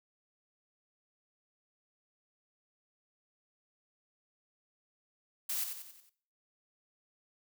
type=noise with echo; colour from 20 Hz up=blue; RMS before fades=-35 dBFS; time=5.49-5.64 s; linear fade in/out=5 ms; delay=91 ms; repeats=5; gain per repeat=-6 dB; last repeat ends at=6.095 s; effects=noise-tail reverb RT60 0.5 s tail -17 dB re dry